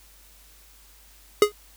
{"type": "tone with exponential decay", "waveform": "square", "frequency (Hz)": 416.5, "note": "G#4", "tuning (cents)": 5, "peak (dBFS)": -9, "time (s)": [1.42, 1.52], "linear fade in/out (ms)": 2, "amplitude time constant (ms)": 21, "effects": ["added 50 Hz sine -54 dBFS peak until 1.76 s", "white hiss -54 dBFS RMS until 1.76 s"]}